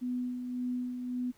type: tone with tremolo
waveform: sine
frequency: 248.6 Hz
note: B3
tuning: 12 cents sharp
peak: -30 dBFS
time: 0.01-1.32 s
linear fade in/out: 20 ms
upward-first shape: sine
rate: 1.8 Hz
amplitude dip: 45%
effects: pink hiss -65 dBFS RMS until 1.37 s